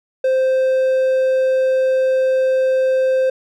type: tone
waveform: triangle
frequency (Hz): 522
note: C5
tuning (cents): -4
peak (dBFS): -11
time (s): 0.24-3.3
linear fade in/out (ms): 5
effects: none